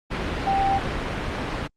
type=tone in noise; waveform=sine; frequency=784 Hz; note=G5; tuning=in tune; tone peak=-19 dBFS; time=0.46-0.79 s; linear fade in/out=20 ms; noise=pink; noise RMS=-26 dBFS; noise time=0.1-1.68 s; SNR=+4 dB; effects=low-pass 3000 Hz 12 dB/octave + Opus 32 kbps